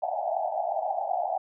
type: band-pass noise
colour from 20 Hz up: pink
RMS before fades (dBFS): -29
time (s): 0.02-1.38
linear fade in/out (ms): 5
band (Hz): 630 to 830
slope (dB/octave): 96
effects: none